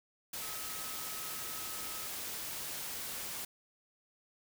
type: tone in noise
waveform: sine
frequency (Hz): 1280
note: D#6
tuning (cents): +49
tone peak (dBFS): -51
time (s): 0.42-2.07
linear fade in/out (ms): 5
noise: white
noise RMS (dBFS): -41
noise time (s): 0.33-3.45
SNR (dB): -13
effects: none